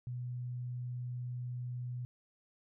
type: tone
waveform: sine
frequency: 123.47 Hz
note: B2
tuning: in tune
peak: -37 dBFS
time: 0.07-2.05 s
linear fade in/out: 0 ms
effects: none